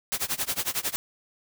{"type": "noise with tremolo", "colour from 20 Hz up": "white", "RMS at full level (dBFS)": -26, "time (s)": [0.12, 0.96], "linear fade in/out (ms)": 0, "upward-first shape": "sine", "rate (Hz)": 11, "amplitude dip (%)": 95, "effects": []}